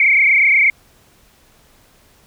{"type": "tone with frequency modulation", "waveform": "sine", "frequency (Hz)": 2217, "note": "C#7", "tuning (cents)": 0, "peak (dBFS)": -9, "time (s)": [0, 0.7], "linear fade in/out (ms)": 2, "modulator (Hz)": 28.3, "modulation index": 4, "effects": ["pink hiss -52 dBFS RMS until 2.26 s"]}